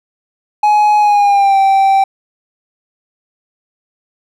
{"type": "tone with pitch glide", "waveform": "triangle", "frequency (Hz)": [840, 779.2], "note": ["G#5", "G5"], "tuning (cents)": [19, -11], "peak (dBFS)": -5, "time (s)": [0.63, 2.04], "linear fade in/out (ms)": 5, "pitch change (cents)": -130, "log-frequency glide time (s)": [0.99, 1.58], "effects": []}